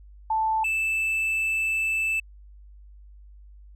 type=tone pair in turn; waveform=sine / triangle; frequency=880 / 2637 Hz; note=A5 / E7; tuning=0 / 0 cents; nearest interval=octave + perfect fifth; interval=1900 cents; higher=second; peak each=-21 / -21 dBFS; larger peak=neither; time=0.3-0.64 / 0.64-2.2 s; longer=second; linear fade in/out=5 ms; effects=added 50 Hz sine -45 dBFS peak until 3.75 s